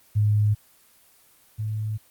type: tone pair in turn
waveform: sine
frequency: 105.1 / 107.87 Hz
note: G#2 / A2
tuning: +21 / -34 cents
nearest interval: unison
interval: 45 cents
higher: second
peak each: -17 / -25 dBFS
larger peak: first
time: 0.15-0.55 / 1.58-1.98 s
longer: neither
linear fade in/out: 20 ms
effects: white hiss -57 dBFS RMS until 2.1 s + Opus 24 kbps